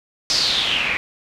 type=noise with low-pass filter sweep; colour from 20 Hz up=white; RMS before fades=-20 dBFS; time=0.3-0.97 s; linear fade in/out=0 ms; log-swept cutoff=5200 to 2200 Hz; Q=6.1; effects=none